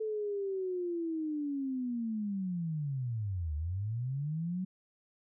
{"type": "linear two-way sweep", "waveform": "sine", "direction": "down then up", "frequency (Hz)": [440, 72.6, 189.2], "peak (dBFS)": -32, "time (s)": [0, 4.65], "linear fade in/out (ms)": 10, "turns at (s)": 3.55, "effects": []}